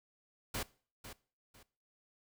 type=noise with echo; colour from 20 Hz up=pink; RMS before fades=-38 dBFS; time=0.54-0.63 s; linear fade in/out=5 ms; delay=500 ms; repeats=2; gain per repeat=-11 dB; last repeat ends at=1.63 s; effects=noise-tail reverb RT60 0.4 s tail -20 dB re dry